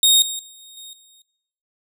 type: tone with level steps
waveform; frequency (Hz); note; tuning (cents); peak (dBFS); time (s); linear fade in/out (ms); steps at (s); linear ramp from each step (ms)
sawtooth; 3719; A#7; -5; -8 / -22 / -38 / -33 / -46; 0.03-1.22; 2; 0.22 / 0.39 / 0.77 / 0.93; 2
effects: noise-tail reverb RT60 0.9 s tail -21 dB re dry